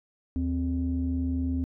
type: tone pair together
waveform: sine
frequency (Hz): 77.65 / 260.7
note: D#2 / C4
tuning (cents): -3 / -6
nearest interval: octave + major sixth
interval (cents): 2097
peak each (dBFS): -27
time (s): 0.36-1.64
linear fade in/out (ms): 0
effects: tanh soft clip ceiling -19 dBFS